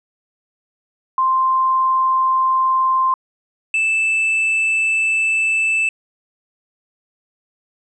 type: tone pair in turn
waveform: sine / triangle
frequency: 1046.5 / 2637 Hz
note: C6 / E7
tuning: 0 / 0 cents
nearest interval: octave + major third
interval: 1600 cents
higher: second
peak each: -13 dBFS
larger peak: neither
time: 1.18-3.14 / 3.74-5.89 s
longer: second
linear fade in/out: 2 ms
effects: resampled to 24000 Hz